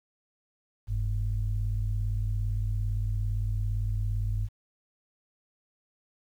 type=tone pair together; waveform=sine; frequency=46.22 / 103.83 Hz; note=F#1 / G#2; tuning=-1 / 0 cents; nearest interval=octave + major second; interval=1401 cents; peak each=-28 dBFS; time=0.87-4.49 s; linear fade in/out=50 ms; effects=tanh soft clip ceiling -19 dBFS + 10-bit